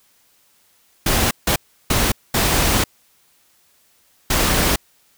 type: noise bursts at uneven times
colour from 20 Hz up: pink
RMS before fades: -17 dBFS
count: 5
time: 1.06-1.31 / 1.47-1.56 / 1.9-2.12 / 2.34-2.84 / 4.3-4.76 s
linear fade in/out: 5 ms
effects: white hiss -58 dBFS RMS until 5.17 s